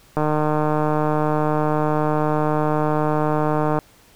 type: click train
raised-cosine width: 1 ms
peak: -7 dBFS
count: 551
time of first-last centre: 0.17-3.788 s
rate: 152 Hz
effects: pink hiss -52 dBFS RMS until 4.15 s